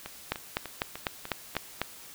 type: two click trains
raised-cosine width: 0.3 ms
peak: -11 / -21 dBFS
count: 7 / 6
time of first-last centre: 0.32-1.816 / 0.06-1.553 s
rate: 4.01 / 3.35 Hz
effects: white hiss -48 dBFS RMS until 2.14 s